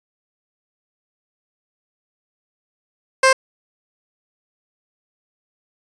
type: tone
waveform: 15% pulse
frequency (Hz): 527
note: C5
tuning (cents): +12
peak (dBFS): -4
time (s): 3.23-3.33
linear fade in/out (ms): 5
effects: resampled to 22050 Hz